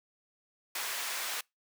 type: high-pass noise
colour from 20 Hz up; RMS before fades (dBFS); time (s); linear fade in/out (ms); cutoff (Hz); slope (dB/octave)
pink; -36; 0.75-1.41; 5; 1100; 12
effects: noise-tail reverb RT60 0.2 s tail -26 dB re dry